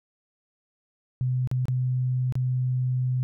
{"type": "tone with dropouts", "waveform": "sine", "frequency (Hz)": 127.1, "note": "C3", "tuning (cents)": -50, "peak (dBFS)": -22, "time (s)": [1.21, 3.23], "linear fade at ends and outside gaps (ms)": 0, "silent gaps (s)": [[1.474, 1.514], [1.655, 1.683], [2.324, 2.354]], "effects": []}